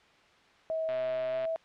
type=tone with pitch glide; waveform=sine; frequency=642 to 651.7 Hz; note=E5 to E5; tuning=-46 to -20 cents; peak=-29 dBFS; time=0.7-1.56 s; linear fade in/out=0 ms; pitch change=+26 cents; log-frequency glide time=1.3-1.37 s
type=click train; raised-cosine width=0.3 ms; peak=-27 dBFS; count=73; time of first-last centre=0.89-1.453 s; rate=128 Hz
effects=white hiss -60 dBFS RMS until 1.64 s + low-pass 3000 Hz 12 dB/octave